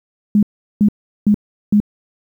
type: tone bursts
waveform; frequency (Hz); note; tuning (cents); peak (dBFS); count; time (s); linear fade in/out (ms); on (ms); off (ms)
sine; 207.7; G#3; 0; -8; 4; 0.35-1.802; 2; 78; 380
effects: 8-bit